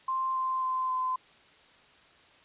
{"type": "tone with pitch steps", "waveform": "sine", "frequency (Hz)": [1050, 1042.1, 1034.3, 1026.6], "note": ["C6", "C6", "C6", "C6"], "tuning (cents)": [6, -7, -20, -33], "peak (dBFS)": -27, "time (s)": [0.08, 1.16], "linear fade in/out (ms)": 5, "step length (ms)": 270, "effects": ["white hiss -58 dBFS RMS until 2.44 s", "resampled to 8000 Hz"]}